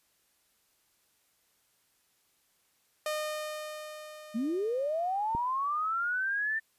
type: tone with exponential decay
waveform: sawtooth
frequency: 611 Hz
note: D#5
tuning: 32 cents flat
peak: -26 dBFS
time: 3.06-6.05 s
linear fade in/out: 2 ms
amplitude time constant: 650 ms
type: linear sweep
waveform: sine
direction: up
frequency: 209.1 to 1802 Hz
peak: -28 dBFS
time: 4.34-6.6 s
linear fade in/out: 20 ms
type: click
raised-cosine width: 3 ms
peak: -23 dBFS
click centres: 5.35 s
effects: white hiss -71 dBFS RMS until 6.78 s + resampled to 32000 Hz